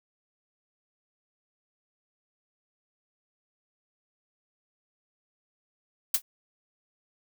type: noise with exponential decay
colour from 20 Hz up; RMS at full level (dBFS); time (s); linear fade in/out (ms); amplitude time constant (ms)
blue; -17; 6.14-6.22; 5; 16
effects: none